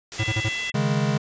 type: noise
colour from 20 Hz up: white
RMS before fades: -33 dBFS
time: 0.12-0.7 s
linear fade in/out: 0 ms
type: harmonic tone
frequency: 670 Hz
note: E5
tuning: 28 cents sharp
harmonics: 3 / 4 / 5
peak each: -29 / -31 / -33 dBFS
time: 0.18-0.72 s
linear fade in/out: 20 ms
type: tone bursts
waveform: square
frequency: 108.8 Hz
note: A2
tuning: 19 cents flat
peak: -22 dBFS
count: 4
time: 0.19-0.491 s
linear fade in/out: 10 ms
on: 49 ms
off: 35 ms
type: chord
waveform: square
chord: C# suspended second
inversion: none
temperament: equal with one note detuned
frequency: 138.59 / 155.56 / 206.7 Hz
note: C#3 / D#3 / G#3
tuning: 0 / 0 / -8 cents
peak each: -24 / -27 / -26 dBFS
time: 0.74-1.18 s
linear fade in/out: 10 ms
effects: resampled to 16000 Hz